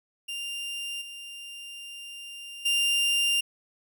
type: tone with level steps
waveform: 40% pulse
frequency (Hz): 2794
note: F7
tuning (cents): 0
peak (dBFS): -31 / -38 / -21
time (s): 0.28-3.41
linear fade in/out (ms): 10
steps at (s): 1.01 / 2.65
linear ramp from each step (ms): 10
effects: none